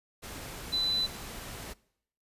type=tone in noise; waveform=sine; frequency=4000 Hz; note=B7; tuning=21 cents sharp; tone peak=-26 dBFS; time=0.72-1.07 s; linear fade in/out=20 ms; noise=pink; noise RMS=-42 dBFS; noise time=0.22-1.74 s; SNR=+13 dB; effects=noise-tail reverb RT60 0.7 s tail -22 dB re dry + resampled to 32000 Hz